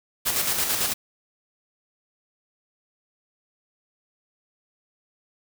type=noise with tremolo; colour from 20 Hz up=white; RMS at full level=-23 dBFS; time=0.25-0.94 s; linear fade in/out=20 ms; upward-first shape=square; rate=9 Hz; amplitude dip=40%; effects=none